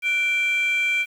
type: tone with frequency modulation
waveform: sine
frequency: 2349 Hz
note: D7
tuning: in tune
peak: -17 dBFS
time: 0.02-1.06 s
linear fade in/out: 50 ms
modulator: 865 Hz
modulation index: 0.41
effects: tanh soft clip ceiling -17 dBFS + 8-bit